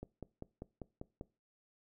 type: click train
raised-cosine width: 2 ms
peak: -30 dBFS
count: 7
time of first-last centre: 0.03-1.211 s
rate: 5.08 Hz
effects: noise-tail reverb RT60 0.3 s tail -21 dB re dry